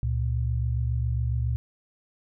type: tone pair together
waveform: sine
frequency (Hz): 70.03 / 117.3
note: C#2 / A#2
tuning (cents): +18 / +11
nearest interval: major sixth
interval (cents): 893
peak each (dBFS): -26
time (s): 0.03-1.56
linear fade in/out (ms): 0
effects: none